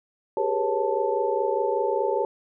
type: tone cluster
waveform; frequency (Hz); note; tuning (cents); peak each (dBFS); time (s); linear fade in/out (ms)
sine; 389.6 / 414.6 / 479.4 / 546 / 881; G4 / G#4 / A#4 / C#5 / A5; -11 / -3 / +48 / -26 / +2; -28; 0.37-2.25; 2
effects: none